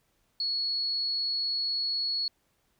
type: tone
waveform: sine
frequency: 4364 Hz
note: C#8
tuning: 28 cents flat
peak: -27 dBFS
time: 0.4-2.28 s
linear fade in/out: 2 ms
effects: pink hiss -72 dBFS RMS until 2.79 s